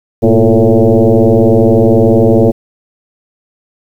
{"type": "tone with frequency modulation", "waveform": "sine", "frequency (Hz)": 105.2, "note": "G#2", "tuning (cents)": 23, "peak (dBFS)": -4, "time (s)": [0.22, 2.52], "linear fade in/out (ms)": 20, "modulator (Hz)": 113, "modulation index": 4.4, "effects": ["7-bit"]}